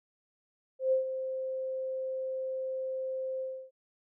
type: tone with ADSR envelope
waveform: sine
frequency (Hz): 523.3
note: C5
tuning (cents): 0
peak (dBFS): -22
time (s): 0.79-3.71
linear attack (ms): 130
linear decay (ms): 120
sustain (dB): -10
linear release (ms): 300
effects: none